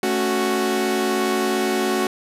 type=chord; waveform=sawtooth; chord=F# minor; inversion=first; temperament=equal; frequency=220 / 277.2 / 370 Hz; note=A3 / C#4 / F#4; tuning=0 / 0 / 0 cents; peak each=-21 / -22 / -17 dBFS; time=0.03-2.07 s; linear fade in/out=2 ms; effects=resampled to 32000 Hz + 8-bit